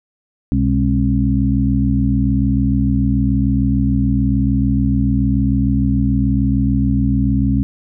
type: tone cluster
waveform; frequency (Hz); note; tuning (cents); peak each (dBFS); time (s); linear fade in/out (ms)
sine; 63.7 / 124.7 / 203.7 / 270.5; C2 / B2 / G#3 / C#4; -46 / +17 / -33 / -42; -18; 0.52-7.63; 0
effects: none